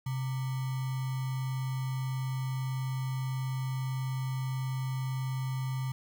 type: tone with sample-and-hold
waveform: sine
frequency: 130.81 Hz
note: C3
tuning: in tune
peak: -30 dBFS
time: 0.06-5.92 s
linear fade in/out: 5 ms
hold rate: 1050 Hz
effects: none